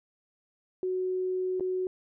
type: tone with dropouts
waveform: sine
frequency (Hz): 370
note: F#4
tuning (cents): 0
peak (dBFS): -27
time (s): 0.83-1.87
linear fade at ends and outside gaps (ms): 1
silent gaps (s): 1.598-1.607
effects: none